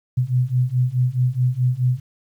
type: beating tone pair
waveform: sine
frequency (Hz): 123.47 / 128.17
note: B2 / C3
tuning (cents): 0 / -35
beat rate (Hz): 4.7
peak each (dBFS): -20 / -19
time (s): 0.17-2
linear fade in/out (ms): 10
effects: 9-bit